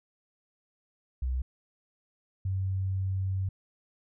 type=tone pair in turn; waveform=sine; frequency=63.6 / 95.29 Hz; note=C2 / G2; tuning=-48 / -49 cents; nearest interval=perfect fifth; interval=699 cents; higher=second; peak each=-27 dBFS; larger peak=neither; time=1.22-1.42 / 2.45-3.49 s; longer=second; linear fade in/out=5 ms; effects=none